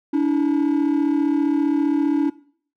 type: tone pair together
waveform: triangle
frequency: 286.9 / 322 Hz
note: D4 / E4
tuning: -40 / -41 cents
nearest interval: major second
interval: 199 cents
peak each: -15 / -18 dBFS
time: 0.13-2.3 s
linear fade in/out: 10 ms
effects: noise-tail reverb RT60 0.5 s tail -19 dB re dry + tanh soft clip ceiling -10 dBFS